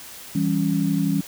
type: chord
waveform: sine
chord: C# diminished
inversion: first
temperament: equal with one note detuned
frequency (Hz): 164.81 / 196.79 / 277.2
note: E3 / G3 / C#4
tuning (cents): 0 / +7 / 0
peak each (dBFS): -23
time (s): 0.35-1.21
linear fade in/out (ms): 5
effects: white hiss -40 dBFS RMS until 1.27 s

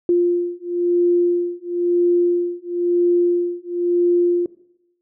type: beating tone pair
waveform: sine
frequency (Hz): 349.4 / 350.39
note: F4 / F4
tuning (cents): +1 / +6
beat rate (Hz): 0.99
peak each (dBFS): -18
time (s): 0.09-4.46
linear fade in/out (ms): 2
effects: noise-tail reverb RT60 0.8 s tail -18 dB re dry

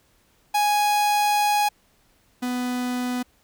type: tone pair in turn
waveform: 45% pulse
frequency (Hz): 830.6 / 248.4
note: G#5 / B3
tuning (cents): 0 / +10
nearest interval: octave + major sixth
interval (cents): 2090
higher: first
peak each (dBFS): -18 / -24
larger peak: first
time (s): 0.54-1.69 / 2.42-3.23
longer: first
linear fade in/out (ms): 10
effects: pink hiss -62 dBFS RMS until 3.43 s

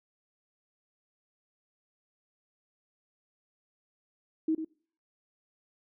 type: tone with echo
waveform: sine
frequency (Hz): 317.9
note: D#4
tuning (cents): +37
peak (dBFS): -24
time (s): 4.48-4.55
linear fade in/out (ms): 5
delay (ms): 98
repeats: 1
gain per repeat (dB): -8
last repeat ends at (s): 4.648
effects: noise-tail reverb RT60 0.5 s tail -24 dB re dry

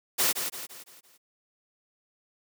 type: noise with echo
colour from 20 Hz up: white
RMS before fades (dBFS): -24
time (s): 0.18-0.33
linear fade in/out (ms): 20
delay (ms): 170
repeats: 5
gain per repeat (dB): -7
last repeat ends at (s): 1.18
effects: high-pass 200 Hz 12 dB/octave

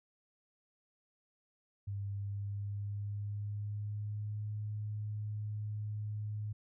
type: tone with pitch glide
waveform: sine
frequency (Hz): 100.1 to 105.62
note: G2 to G#2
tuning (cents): +37 to +30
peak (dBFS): -36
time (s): 1.87-6.53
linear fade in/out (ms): 10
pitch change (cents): +93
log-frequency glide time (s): 2.11-4.49
effects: none

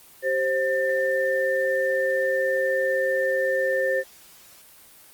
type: tone cluster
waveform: sine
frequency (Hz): 388.7 / 528 / 1792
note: G4 / C5 / A6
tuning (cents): -15 / +16 / +31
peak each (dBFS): -30 / -22 / -26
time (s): 0.22-4.04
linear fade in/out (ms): 50
effects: white hiss -50 dBFS RMS until 5.13 s + Opus 24 kbps

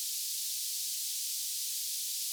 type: band-pass noise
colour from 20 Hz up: pink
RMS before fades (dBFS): -36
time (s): 0-2.32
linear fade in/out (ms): 0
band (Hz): 4100 to 15000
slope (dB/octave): 24
effects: none

